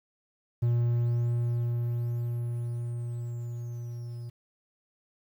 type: tone with level ramp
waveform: triangle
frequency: 119.1 Hz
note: A#2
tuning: 38 cents sharp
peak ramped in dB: -20 to -34 dBFS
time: 0.62-4.3 s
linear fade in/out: 10 ms
effects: 10-bit